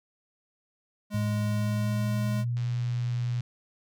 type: tone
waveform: square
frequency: 207.7 Hz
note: G#3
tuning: in tune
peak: -31 dBFS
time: 1.1-2.45 s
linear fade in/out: 50 ms
type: tone with pitch glide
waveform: sine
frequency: 109.3 to 121.98 Hz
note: A2 to B2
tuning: -11 to -21 cents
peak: -26 dBFS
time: 1.14-3.41 s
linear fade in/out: 5 ms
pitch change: +190 cents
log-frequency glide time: 1.49-2.67 s
type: click train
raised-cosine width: 0.2 ms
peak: -30 dBFS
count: 93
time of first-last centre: 2.57-3.406 s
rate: 110 Hz
effects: none